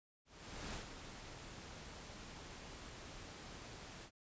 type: noise with ADSR envelope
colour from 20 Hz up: pink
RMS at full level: -45 dBFS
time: 0.25-4.11 s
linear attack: 490 ms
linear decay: 120 ms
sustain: -7 dB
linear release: 74 ms
effects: resampled to 16000 Hz